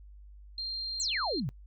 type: tone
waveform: sine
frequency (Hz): 4186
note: C8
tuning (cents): 0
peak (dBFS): -33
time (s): 0.58-1.4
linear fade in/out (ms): 2
type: exponential sweep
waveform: sine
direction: down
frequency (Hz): 8050 to 115.4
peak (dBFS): -30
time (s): 1-1.49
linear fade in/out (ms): 0
effects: noise-tail reverb RT60 0.1 s tail -22 dB re dry + added 50 Hz sine -48 dBFS peak until 1.66 s